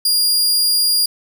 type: tone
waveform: sawtooth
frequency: 4828 Hz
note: D8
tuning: 47 cents sharp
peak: -10 dBFS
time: 0.05-1.06 s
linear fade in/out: 5 ms
effects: 8-bit